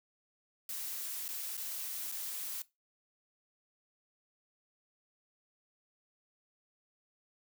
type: noise with dropouts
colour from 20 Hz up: blue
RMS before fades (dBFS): -40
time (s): 0.69-2.62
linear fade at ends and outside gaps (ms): 2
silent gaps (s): 1.281-1.288 / 1.57-1.576 / 2.117-2.121
effects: noise-tail reverb RT60 0.2 s tail -18 dB re dry